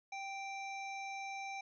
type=harmonic tone; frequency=784 Hz; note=G5; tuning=in tune; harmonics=1 / 3 / 5 / 7 / 8; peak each=-43 / -45 / -57 / -60 / -58 dBFS; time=0.12-1.61 s; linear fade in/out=5 ms; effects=none